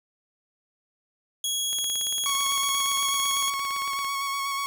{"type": "tone", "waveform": "20% pulse", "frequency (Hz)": 3322, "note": "G#7", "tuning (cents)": 0, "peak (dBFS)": -20, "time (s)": [1.44, 3.5], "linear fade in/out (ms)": 2}
{"type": "click train", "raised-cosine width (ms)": 0.2, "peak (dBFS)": -22, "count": 42, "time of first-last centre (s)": [1.73, 4.046], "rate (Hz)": 17.7}
{"type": "tone with vibrato", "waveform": "sawtooth", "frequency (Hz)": 1108.7, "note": "C#6", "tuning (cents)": 0, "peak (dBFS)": -23, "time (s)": [2.26, 4.66], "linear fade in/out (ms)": 0, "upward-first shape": "square", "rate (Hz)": 8.2, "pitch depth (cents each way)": 17}
{"effects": []}